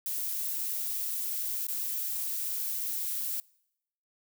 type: noise with dropouts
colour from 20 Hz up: violet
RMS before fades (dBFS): -33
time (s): 0.06-3.4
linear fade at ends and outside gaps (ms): 1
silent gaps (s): 1.668-1.684
effects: noise-tail reverb RT60 0.8 s tail -25 dB re dry